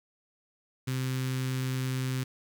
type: tone with notch filter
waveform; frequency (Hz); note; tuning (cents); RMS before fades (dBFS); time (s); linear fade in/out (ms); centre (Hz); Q
sawtooth; 129.8; C3; -13; -31; 0.87-2.24; 10; 680; 0.51
effects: 9-bit